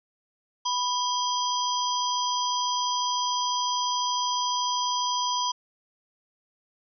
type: harmonic tone with a mistuned harmonic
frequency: 987.8 Hz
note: B5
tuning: in tune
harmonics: 1 / 3 / 5 / 6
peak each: -26 / -31 / -33 / -34 dBFS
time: 0.65-5.52 s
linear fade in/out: 10 ms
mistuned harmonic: 3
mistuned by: +140 cents
effects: none